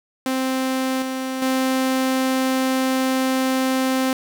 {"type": "tone with level steps", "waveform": "sawtooth", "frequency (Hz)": 261.5, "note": "C4", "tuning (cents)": -1, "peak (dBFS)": [-16, -20, -14], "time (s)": [0.26, 4.13], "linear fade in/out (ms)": 2, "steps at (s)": [1.02, 1.42], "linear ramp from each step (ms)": 2, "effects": ["8-bit"]}